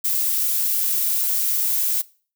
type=noise; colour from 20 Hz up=violet; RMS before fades=-21 dBFS; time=0.04-2.02 s; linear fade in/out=10 ms; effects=noise-tail reverb RT60 0.4 s tail -21 dB re dry